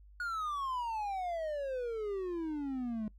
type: exponential sweep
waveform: triangle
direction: down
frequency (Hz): 1460 to 210.2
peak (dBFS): -32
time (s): 0.2-3.08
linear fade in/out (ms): 2
effects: noise-tail reverb RT60 0.1 s tail -21 dB re dry + added 50 Hz sine -54 dBFS peak until 3.18 s